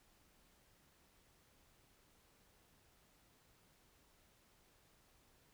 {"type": "silence", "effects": ["pink hiss -71 dBFS RMS until 5.53 s"]}